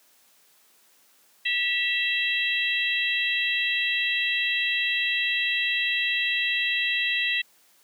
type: harmonic tone with a mistuned harmonic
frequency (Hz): 650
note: E5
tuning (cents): -24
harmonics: 3 / 4 / 5 / 6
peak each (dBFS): -27 / -26 / -30 / -31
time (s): 1.45-7.42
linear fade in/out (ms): 10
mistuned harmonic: 4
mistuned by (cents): +54
effects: white hiss -60 dBFS RMS until 7.83 s + high-pass 200 Hz 12 dB/octave